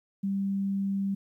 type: tone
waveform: sine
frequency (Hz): 196.5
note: G3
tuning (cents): +4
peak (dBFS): -26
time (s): 0.23-1.15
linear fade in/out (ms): 10
effects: 11-bit